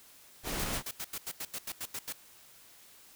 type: noise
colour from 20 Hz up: pink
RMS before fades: -35 dBFS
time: 0.43-0.83 s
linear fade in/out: 50 ms
type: noise bursts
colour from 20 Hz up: white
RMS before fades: -38 dBFS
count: 12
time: 0.59-2.126 s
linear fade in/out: 5 ms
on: 51 ms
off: 84 ms
effects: white hiss -57 dBFS RMS until 3.15 s